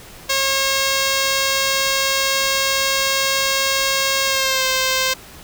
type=tone with pitch glide; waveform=5% pulse; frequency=542 to 521.7 Hz; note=C#5 to C5; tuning=-39 to -5 cents; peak=-5 dBFS; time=0.29-5.14 s; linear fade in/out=10 ms; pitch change=-66 cents; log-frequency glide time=4.25-4.65 s; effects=pink hiss -40 dBFS RMS until 5.43 s